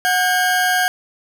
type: tone pair together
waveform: 40% pulse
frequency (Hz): 734 / 1613.9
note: F#5 / G6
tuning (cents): -14 / +50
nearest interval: octave + major second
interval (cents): 1364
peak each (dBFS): -17 / -16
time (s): 0.05-0.88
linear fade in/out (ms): 0
effects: none